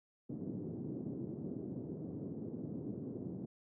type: band-pass noise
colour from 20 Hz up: white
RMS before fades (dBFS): -43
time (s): 0.29-3.46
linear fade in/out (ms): 10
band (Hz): 120 to 340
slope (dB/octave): 24
effects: none